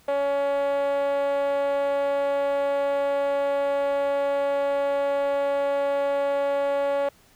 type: tone with band-pass filter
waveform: 5% pulse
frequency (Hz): 280.9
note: C#4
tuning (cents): +23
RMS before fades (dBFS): -24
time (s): 0.08-7.09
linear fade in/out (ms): 5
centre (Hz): 600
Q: 5.6
effects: pink hiss -57 dBFS RMS until 7.35 s